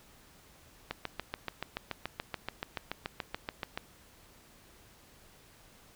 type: click train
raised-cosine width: 0.3 ms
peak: -18 dBFS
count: 21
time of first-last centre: 0.91-3.775 s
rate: 6.98 Hz
effects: pink hiss -59 dBFS RMS until 5.95 s